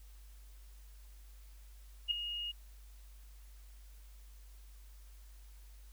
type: tone with ADSR envelope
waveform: sine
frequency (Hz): 2862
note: F7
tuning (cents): +42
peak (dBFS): -26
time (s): 2.08-2.52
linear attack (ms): 31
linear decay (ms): 4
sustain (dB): -11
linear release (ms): 15
effects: added 50 Hz sine -52 dBFS peak until 5.92 s + white hiss -66 dBFS RMS until 5.92 s